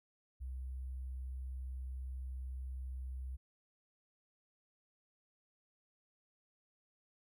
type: tone with sample-and-hold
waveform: sine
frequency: 64.4 Hz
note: C2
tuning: 27 cents flat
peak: -40 dBFS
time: 0.4-3.37 s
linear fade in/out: 20 ms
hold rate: 11025 Hz
effects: none